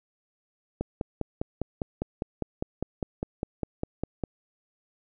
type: click train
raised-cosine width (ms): 2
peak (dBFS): -15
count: 18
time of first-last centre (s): 0.81-4.237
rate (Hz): 4.96
effects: none